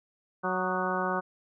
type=harmonic tone with a mistuned harmonic; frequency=185 Hz; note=F#3; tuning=in tune; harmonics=1 / 2 / 3 / 4 / 5 / 6 / 7 / 8; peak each=-35 / -35 / -35 / -35 / -35 / -35 / -35 / -35 dBFS; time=0.43-1.21 s; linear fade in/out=20 ms; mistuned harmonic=7; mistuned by=-66 cents; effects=none